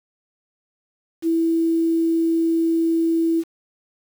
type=tone with quantisation; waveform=sine; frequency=329.6 Hz; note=E4; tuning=in tune; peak=-16 dBFS; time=1.22-3.44 s; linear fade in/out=50 ms; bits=7; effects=none